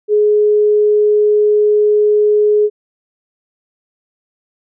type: tone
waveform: sine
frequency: 420 Hz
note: G#4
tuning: 19 cents sharp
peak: -8 dBFS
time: 0.08-2.7 s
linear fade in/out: 50 ms
effects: none